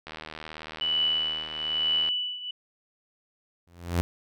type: click train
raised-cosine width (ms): 0.3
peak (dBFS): -22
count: 159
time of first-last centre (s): 0.07-2.088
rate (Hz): 78.3
type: tone with tremolo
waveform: sine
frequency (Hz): 2967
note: F#7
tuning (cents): +4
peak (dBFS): -21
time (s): 0.81-2.51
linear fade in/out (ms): 5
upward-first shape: triangle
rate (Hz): 1.1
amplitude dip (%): 85
type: tone with exponential growth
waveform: sawtooth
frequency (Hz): 86.4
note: F2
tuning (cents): -18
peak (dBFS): -16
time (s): 3.67-4.01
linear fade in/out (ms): 0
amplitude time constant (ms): 72
effects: none